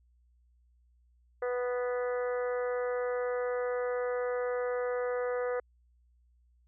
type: harmonic tone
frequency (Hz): 246.9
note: B3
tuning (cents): 0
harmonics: 2 / 3 / 4 / 5 / 6 / 7 / 8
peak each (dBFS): -30 / -43 / -47 / -42 / -45 / -47 / -48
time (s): 1.42-5.6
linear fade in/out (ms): 5
effects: added 60 Hz sine -63 dBFS peak until 6.67 s